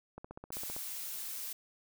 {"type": "click train", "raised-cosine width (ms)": 1, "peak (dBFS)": -31, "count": 10, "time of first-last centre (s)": [0.18, 0.764], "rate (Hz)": 15.4}
{"type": "noise", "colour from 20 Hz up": "blue", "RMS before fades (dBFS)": -41, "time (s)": [0.52, 1.53], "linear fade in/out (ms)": 5}
{"effects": []}